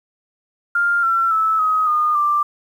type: tone with pitch steps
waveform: sine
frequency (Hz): 1400 / 1353.1 / 1307.8 / 1263.9 / 1221.6 / 1180.7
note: F6 / E6 / E6 / D#6 / D#6 / D6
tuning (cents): +4 / +45 / -14 / +27 / -32 / +9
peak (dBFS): -14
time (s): 0.75-2.43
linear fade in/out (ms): 5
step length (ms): 280
effects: 8-bit